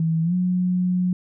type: tone with pitch glide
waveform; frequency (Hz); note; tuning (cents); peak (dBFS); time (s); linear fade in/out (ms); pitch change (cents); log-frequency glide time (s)
sine; 162.4 to 181.24; E3 to F#3; -26 to -36; -18; 0-1.13; 2; +190; 0.23-0.34
effects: none